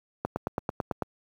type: click train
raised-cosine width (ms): 1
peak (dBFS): -13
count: 8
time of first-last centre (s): 0.25-1.023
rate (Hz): 9.06
effects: high-pass 80 Hz 12 dB/octave + 9-bit